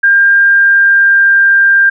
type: tone with pitch glide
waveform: sine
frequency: 1601 to 1591.8 Hz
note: G6 to G6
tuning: +36 to +26 cents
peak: -4 dBFS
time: 0.03-1.9 s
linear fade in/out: 10 ms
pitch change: -10 cents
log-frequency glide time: 0.33-1.41 s
effects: none